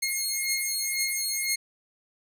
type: beating tone pair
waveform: 10% pulse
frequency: 2147 / 2149 Hz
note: C7 / C7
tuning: +44 / +46 cents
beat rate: 2 Hz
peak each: -20 dBFS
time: 0.02-1.56 s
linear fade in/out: 10 ms
effects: none